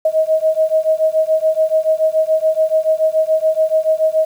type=beating tone pair; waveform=sine; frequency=629 / 636 Hz; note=D#5 / D#5; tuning=+19 / +38 cents; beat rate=7 Hz; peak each=-15 dBFS; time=0.05-4.25 s; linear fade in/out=5 ms; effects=7-bit